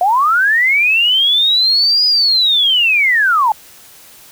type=linear two-way sweep; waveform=sine; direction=up then down; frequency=689 to 4978 to 825 Hz; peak=-9 dBFS; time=0.01-3.52 s; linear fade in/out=2 ms; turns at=2.06 s; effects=white hiss -41 dBFS RMS until 4.31 s